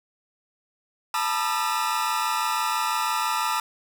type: tone cluster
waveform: 40% pulse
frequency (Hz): 882 / 968 / 1216 / 1336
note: A5 / B5 / D#6 / E6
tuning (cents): +4 / -35 / -40 / +23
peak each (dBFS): -28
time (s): 1.14-3.6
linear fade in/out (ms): 2
effects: none